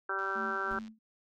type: harmonic tone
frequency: 194 Hz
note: G3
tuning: 18 cents flat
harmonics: 2 / 3 / 4 / 5 / 6 / 7 / 8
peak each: -40 / -46 / -44 / -42 / -42 / -35 / -36 dBFS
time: 0.09-0.79 s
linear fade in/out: 5 ms
type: click train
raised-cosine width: 0.2 ms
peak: -39 dBFS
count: 69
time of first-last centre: 0.19-0.88 s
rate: 98.6 Hz
type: tone with tremolo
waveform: sine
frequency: 220 Hz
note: A3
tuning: in tune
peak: -39 dBFS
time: 0.35-0.99 s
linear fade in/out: 10 ms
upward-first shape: sine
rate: 2.8 Hz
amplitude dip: 95%
type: noise with exponential decay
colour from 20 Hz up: brown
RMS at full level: -44 dBFS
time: 0.71-0.93 s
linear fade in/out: 0 ms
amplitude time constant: 47 ms
effects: none